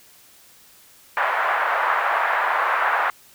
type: band-pass noise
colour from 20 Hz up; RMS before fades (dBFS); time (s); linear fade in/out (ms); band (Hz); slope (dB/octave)
white; -21; 1.17-3.1; 0; 690 to 1600; 24
effects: white hiss -51 dBFS RMS until 3.34 s